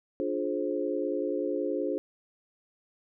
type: chord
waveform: sine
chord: D half-diminished seventh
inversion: none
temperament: just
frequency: 293.7 / 352.4 / 422.9 / 528.6 Hz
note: D4 / F4 / Ab4 / C5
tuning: 0 / +16 / +31 / +18 cents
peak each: -33 dBFS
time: 0.2-1.98 s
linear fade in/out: 0 ms
effects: none